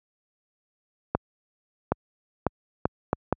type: accelerating click train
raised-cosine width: 1 ms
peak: -7 dBFS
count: 6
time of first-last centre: 1.15-3.326 s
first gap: 770 ms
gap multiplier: 0.71
effects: high-pass 60 Hz 12 dB/octave